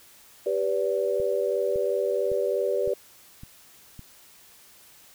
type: chord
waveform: sine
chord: G major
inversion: none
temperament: equal with one note detuned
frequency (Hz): 392 / 493.9 / 576.9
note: G4 / B4 / D5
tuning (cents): 0 / 0 / -31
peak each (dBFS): -27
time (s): 0.46-2.94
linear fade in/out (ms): 5
type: click train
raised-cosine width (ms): 5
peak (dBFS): -29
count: 6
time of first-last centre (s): 1.2-3.993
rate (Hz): 1.79
effects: white hiss -53 dBFS RMS until 5.14 s